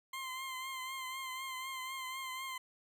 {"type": "tone with vibrato", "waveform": "20% pulse", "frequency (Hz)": 1046.5, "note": "C6", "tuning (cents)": 0, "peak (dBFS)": -35, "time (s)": [0.13, 2.58], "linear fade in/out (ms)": 5, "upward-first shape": "triangle", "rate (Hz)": 4, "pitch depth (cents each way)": 43, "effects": []}